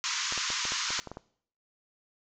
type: band-pass noise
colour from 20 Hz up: white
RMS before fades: -32 dBFS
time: 0.04-1 s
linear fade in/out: 0 ms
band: 940 to 7000 Hz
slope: 96 dB/octave
type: clicks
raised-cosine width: 1 ms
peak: -25 dBFS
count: 10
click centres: 0.324 / 0.377 / 0.503 / 0.653 / 0.721 / 0.905 / 0.992 / 1.073 / 1.116 / 1.171 s
effects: noise-tail reverb RT60 0.6 s tail -21 dB re dry